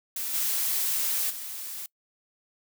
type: noise with level steps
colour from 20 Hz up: blue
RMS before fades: -32 / -27 / -37 dBFS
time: 0.16-1.86 s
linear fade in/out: 2 ms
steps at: 0.33 / 1.29 s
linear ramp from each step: 20 ms
effects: noise-tail reverb RT60 0.1 s tail -24 dB re dry